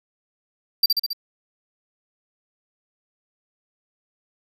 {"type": "tone with echo", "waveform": "square", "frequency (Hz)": 4699, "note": "D8", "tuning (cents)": 0, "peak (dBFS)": -13, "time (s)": [0.83, 0.86], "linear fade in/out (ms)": 5, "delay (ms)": 68, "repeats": 4, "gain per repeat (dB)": -3, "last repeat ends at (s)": 1.132, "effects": []}